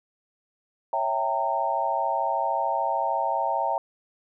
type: chord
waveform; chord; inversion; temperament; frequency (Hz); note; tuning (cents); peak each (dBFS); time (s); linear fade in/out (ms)
sine; C# diminished seventh; none; equal with one note detuned; 554.4 / 659.3 / 784 / 917.4; C#5 / E5 / G5 / Bb5; 0 / 0 / 0 / -28; -32 / -29 / -28 / -26; 0.93-3.78; 2
effects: none